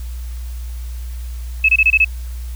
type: tone bursts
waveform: sine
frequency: 2593 Hz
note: E7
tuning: 29 cents flat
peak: -8 dBFS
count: 6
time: 1.64-2.047 s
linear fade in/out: 5 ms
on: 47 ms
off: 25 ms
effects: added 60 Hz sine -24 dBFS peak until 2.55 s + white hiss -44 dBFS RMS until 2.55 s